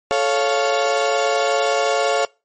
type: chord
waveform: 35% pulse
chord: A augmented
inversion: none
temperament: equal with one note detuned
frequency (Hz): 436 / 554.4 / 698.5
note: A4 / C#5 / E#5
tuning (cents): -16 / 0 / 0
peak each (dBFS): -20 / -18 / -19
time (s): 0.11-2.25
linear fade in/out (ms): 0
effects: noise-tail reverb RT60 0.3 s tail -26 dB re dry + MP3 32 kbps